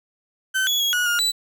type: tone with pitch steps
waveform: 35% pulse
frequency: 1535 / 3381 / 3313 / 1457 / 1421 / 3964 Hz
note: G6 / G#7 / G#7 / F#6 / F6 / B7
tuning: -37 / +30 / -5 / -27 / +30 / +6 cents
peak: -17 dBFS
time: 0.54-1.32 s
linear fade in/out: 20 ms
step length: 130 ms
effects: none

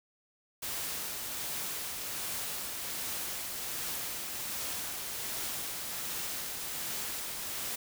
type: noise with tremolo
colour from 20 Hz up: white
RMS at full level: -36 dBFS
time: 0.62-7.76 s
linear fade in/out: 10 ms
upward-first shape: triangle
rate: 1.3 Hz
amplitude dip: 30%
effects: none

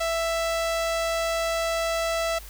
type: tone with low-pass filter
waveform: sawtooth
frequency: 662 Hz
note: E5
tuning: 7 cents sharp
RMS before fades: -26 dBFS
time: 0-2.39 s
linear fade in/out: 10 ms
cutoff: 8400 Hz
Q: 0.87
effects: added 50 Hz sine -41 dBFS peak until 2.49 s + white hiss -46 dBFS RMS until 2.49 s

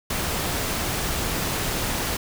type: noise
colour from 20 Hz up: pink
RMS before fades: -26 dBFS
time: 0.1-2.17 s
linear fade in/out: 5 ms
effects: none

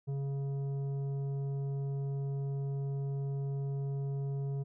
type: tone with tanh clipping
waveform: triangle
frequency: 138.59 Hz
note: C#3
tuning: in tune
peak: -34 dBFS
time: 0.07-4.64 s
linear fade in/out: 20 ms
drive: 13 dB
effects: none

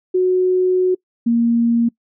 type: tone pair in turn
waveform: sine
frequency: 367.8 / 233.7 Hz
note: F#4 / A#3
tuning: -10 / +5 cents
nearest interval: minor sixth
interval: 785 cents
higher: first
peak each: -12 / -12 dBFS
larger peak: neither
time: 0.14-0.95 / 1.26-1.89 s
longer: first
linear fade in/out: 10 ms
effects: noise-tail reverb RT60 0.1 s tail -24 dB re dry

